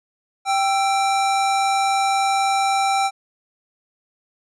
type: tone pair together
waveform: square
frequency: 784 / 1334.6 Hz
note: G5 / E6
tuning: 0 / +21 cents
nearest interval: major sixth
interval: 921 cents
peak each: -18 / -27 dBFS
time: 0.45-3.11 s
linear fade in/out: 50 ms
effects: resampled to 22050 Hz